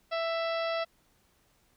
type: harmonic tone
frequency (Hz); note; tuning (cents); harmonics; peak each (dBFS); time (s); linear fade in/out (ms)
662; E5; +7; 1 / 2 / 3 / 4 / 5 / 6 / 7 / 8; -30 / -36 / -40 / -42 / -44 / -46 / -47 / -48; 0.11-0.85; 20
effects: pink hiss -68 dBFS RMS until 1.76 s